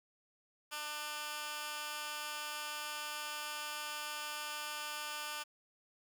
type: tone with high-pass filter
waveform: 15% pulse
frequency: 298.9 Hz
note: D4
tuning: 31 cents sharp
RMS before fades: -42 dBFS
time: 0.71-5.44 s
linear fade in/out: 20 ms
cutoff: 1600 Hz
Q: 0.96
effects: 11-bit